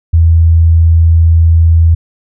sine tone, 82.41 Hz, E2, in tune, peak -3 dBFS, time 0.13-1.95 s, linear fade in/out 10 ms, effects none

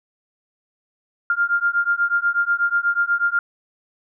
sine beating tone pair, 1396.9 / 1405.1 Hz, F6 / F6, 0 / +10 cents, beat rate 8.2 Hz, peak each -20 dBFS, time 1.3-3.39 s, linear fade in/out 2 ms, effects none

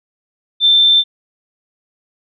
sine tone, 3559 Hz, A7, 19 cents sharp, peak -7 dBFS, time 0.6-1.04 s, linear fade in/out 50 ms, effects none

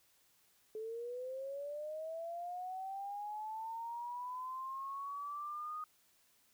sine linear sweep, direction up, 430 to 1244.5 Hz, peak -40 dBFS, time 0.75-5.84 s, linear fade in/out 2 ms, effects white hiss -71 dBFS RMS until 6.53 s

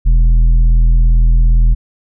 triangle tone with tanh clipping, 41.2 Hz, E1, in tune, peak -7 dBFS, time 0.05-1.75 s, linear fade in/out 20 ms, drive 11 dB, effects none

